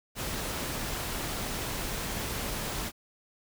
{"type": "noise", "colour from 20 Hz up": "pink", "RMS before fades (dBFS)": -34, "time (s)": [0.15, 2.92], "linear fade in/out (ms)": 50, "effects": []}